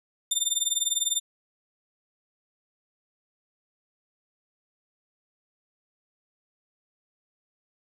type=tone with tremolo; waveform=20% pulse; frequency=3600 Hz; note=A7; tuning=39 cents sharp; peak=-14 dBFS; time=0.31-1.2 s; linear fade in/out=5 ms; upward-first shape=triangle; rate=20 Hz; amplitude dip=100%; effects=none